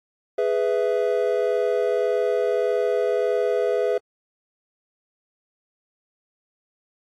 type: chord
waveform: triangle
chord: E major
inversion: first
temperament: equal with one note detuned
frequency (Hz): 415.3 / 497 / 659.3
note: G#4 / B4 / E5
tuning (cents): 0 / +11 / 0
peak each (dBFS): -21 / -21 / -24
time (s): 0.38-3.98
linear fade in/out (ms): 5
effects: AAC 48 kbps